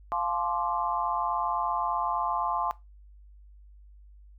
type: chord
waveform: sine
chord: D minor seventh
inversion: first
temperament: equal with one note detuned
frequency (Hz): 698.5 / 861.9 / 1046.5 / 1174.7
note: F5 / A5 / C6 / D6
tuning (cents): 0 / -36 / 0 / 0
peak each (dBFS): -33 / -32 / -30 / -34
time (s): 0.12-2.71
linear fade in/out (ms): 0
effects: noise-tail reverb RT60 0.2 s tail -18 dB re dry + added 50 Hz sine -49 dBFS peak until 4.38 s